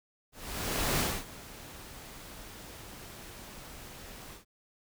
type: noise with ADSR envelope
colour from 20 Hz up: pink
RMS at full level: -28 dBFS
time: 0.32-4.45 s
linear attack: 670 ms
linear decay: 250 ms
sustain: -19 dB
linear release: 120 ms
effects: none